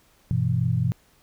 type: chord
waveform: sine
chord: E minor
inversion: first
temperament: equal with one note detuned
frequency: 98 / 123.47 / 165.96 Hz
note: G2 / B2 / E3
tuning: 0 / 0 / +12 cents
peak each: -27 / -22 / -26 dBFS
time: 0.31-0.92 s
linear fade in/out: 0 ms
effects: pink hiss -60 dBFS RMS until 1.22 s